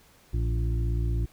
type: harmonic tone with a mistuned harmonic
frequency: 57.5 Hz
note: A#1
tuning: 23 cents flat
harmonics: 1 / 2 / 3 / 5 / 6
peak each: -25 / -29 / -41 / -43 / -41 dBFS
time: 0.33-1.26 s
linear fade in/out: 10 ms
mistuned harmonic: 2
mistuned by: -23 cents
effects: pink hiss -58 dBFS RMS until 1.32 s